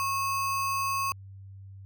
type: tone with sample-and-hold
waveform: sine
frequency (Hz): 1093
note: C#6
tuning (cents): -25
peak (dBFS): -26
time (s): 0-1.12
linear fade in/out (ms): 0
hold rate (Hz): 3675
effects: added 97 Hz sine -43 dBFS peak until 1.85 s